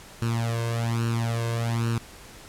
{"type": "tone with flanger", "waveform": "sawtooth", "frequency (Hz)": 115.9, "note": "A#2", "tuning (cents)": -10, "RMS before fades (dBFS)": -26, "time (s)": [0.22, 1.98], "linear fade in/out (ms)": 0, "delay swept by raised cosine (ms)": [0.71, 1.91], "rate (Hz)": 1.2, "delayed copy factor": 0.85, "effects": ["pink hiss -46 dBFS RMS until 2.48 s", "low-pass 12000 Hz 12 dB/octave"]}